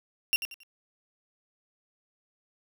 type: tone with echo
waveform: 35% pulse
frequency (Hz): 2767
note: F7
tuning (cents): -17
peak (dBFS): -20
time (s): 0.33-0.36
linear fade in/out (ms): 0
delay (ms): 91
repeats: 3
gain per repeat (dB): -10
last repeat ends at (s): 0.633
effects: none